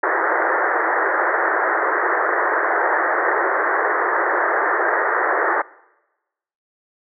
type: band-pass noise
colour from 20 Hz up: white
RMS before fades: -19 dBFS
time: 0.03-5.62 s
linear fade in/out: 5 ms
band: 330 to 1900 Hz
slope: 96 dB/octave
effects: noise-tail reverb RT60 1.0 s tail -22 dB re dry